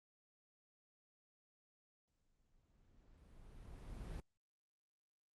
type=noise with exponential growth; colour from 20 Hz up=brown; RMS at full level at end=-44 dBFS; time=2.08-4.2 s; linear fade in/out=0 ms; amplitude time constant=460 ms; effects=Opus 24 kbps